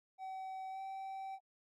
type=tone with pitch glide; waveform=triangle; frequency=761 to 772.1 Hz; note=F#5 to G5; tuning=+48 to -26 cents; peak=-40 dBFS; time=0.18-1.39 s; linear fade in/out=50 ms; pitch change=+26 cents; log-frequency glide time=0.7-0.8 s; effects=AAC 48 kbps